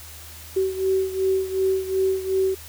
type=beating tone pair; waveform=sine; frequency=380 / 382.7 Hz; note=F#4 / G4; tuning=+46 / -42 cents; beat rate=2.7 Hz; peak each=-21 / -25 dBFS; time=0.56-2.55 s; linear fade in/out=10 ms; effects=added 79 Hz sine -43 dBFS peak until 2.68 s + white hiss -42 dBFS RMS until 2.68 s